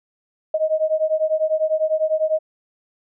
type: beating tone pair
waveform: sine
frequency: 622.3 / 632.3 Hz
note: D#5 / D#5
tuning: 0 / +28 cents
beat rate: 10 Hz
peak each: -20 dBFS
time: 0.54-2.39 s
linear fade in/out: 5 ms
effects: none